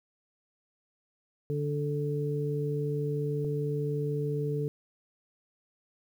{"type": "harmonic tone", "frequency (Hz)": 146.3, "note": "D3", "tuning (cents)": -6, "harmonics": [1, 2, 3], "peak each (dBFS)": [-30, -39, -32], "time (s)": [1.5, 4.68], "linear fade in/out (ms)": 0}
{"type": "click", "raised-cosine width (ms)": 2, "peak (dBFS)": -30, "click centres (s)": 3.447}
{"effects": ["10-bit"]}